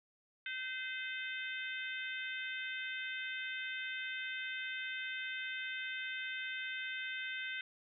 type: harmonic tone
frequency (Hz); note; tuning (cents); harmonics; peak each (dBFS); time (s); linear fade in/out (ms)
515; C5; -28; 3 / 4 / 5 / 6 / 7; -42 / -44 / -46 / -48 / -49; 0.46-7.61; 2
effects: none